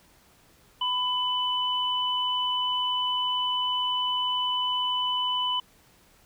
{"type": "tone pair together", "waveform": "sine", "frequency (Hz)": [1000, 2997], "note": ["B5", "F#7"], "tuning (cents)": [21, 22], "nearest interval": "octave + perfect fifth", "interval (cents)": 1901, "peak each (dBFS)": [-28, -26], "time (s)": [0.81, 5.6], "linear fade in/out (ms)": 5, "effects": ["pink hiss -59 dBFS RMS until 6.25 s"]}